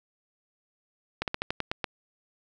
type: slowing click train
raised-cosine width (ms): 0.3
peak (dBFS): -12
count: 8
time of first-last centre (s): 1.22-1.842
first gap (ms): 58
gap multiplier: 1.14
effects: none